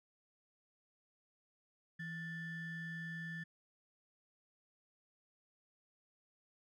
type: ring-modulated tone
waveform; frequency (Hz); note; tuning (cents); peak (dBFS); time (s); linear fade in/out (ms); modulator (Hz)
triangle; 800; G5; +35; -37; 1.99-3.44; 10; 965
effects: none